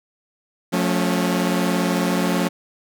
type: chord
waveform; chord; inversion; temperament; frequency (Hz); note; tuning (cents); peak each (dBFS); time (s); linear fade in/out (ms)
sawtooth; F augmented; none; equal with one note detuned; 178.8 / 220 / 277.2; F3 / A3 / C#4; +41 / 0 / 0; -17 / -20 / -20; 0.72-2.49; 20
effects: none